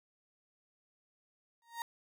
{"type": "tone with exponential growth", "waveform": "35% pulse", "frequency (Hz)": 932.3, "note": "A#5", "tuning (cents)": 0, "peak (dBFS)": -32, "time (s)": [1.62, 1.82], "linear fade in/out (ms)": 1, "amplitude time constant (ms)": 42, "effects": []}